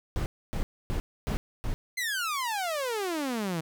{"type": "noise bursts", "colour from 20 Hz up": "brown", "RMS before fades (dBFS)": -29, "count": 5, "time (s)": [0.16, 1.74], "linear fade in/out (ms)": 0, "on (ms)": 100, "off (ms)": 270}
{"type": "exponential sweep", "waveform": "sawtooth", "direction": "down", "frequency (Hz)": [2100, 155.56], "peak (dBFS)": -25, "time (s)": [1.97, 3.61], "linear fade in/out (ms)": 10}
{"effects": []}